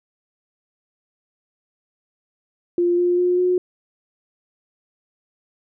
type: tone with pitch steps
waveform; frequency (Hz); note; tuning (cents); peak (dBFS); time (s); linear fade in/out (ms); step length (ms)
sine; 349.2 / 353.5 / 357.8 / 362.1; F4 / F4 / F4 / F#4; 0 / +21 / +42 / -37; -15; 2.78-3.58; 2; 200
effects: none